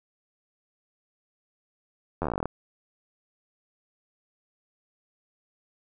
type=slowing click train; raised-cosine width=1 ms; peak=-14 dBFS; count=14; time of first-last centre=2.22-2.456 s; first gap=11 ms; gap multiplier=1.08; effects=none